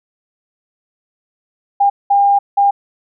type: tone bursts at uneven times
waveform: sine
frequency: 803 Hz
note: G5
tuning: 41 cents sharp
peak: -8 dBFS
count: 3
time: 1.8-1.9 / 2.1-2.39 / 2.57-2.71 s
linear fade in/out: 10 ms
effects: none